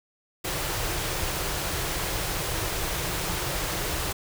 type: band-stop noise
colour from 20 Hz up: pink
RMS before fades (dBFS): -29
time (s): 0.44-4.13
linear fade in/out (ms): 10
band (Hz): 190 to 290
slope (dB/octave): 96
effects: none